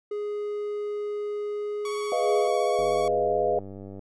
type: tone with pitch glide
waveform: triangle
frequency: 415.3 to 418.2 Hz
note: G#4 to G#4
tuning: 0 to +12 cents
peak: -26 dBFS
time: 0.11-2.48 s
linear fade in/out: 5 ms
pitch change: +12 cents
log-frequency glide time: 1.5-2.35 s
type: tone with vibrato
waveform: sawtooth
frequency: 1119 Hz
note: C#6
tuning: 16 cents sharp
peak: -30 dBFS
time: 1.85-3.08 s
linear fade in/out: 2 ms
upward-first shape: sine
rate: 16 Hz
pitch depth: 19 cents each way
type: chord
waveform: sine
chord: F half-diminished seventh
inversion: first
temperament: equal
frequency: 415.3 / 493.9 / 622.3 / 698.5 Hz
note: Ab4 / Cb5 / Eb5 / F5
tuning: 0 / 0 / 0 / 0 cents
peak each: -27 dBFS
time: 2.12-3.59 s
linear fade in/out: 2 ms
type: click train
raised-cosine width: 2 ms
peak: -28 dBFS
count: 119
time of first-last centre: 2.79-3.993 s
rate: 98.1 Hz
effects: resampled to 24000 Hz